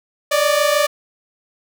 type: tone pair together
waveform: sawtooth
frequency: 575.8 / 602 Hz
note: D5 / D5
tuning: -34 / +43 cents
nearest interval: minor second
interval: 77 cents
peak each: -13 / -13 dBFS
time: 0.31-0.87 s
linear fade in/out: 10 ms
effects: none